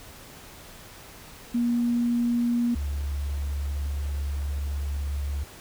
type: tone pair in turn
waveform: sine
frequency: 238.3 / 70.99 Hz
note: A#3 / C#2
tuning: +38 / +42 cents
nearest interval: octave + major sixth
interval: 2096 cents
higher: first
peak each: -21 / -26 dBFS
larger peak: first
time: 1.54-2.75 / 2.75-5.44 s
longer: second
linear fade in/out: 10 ms
effects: pink hiss -46 dBFS RMS until 5.6 s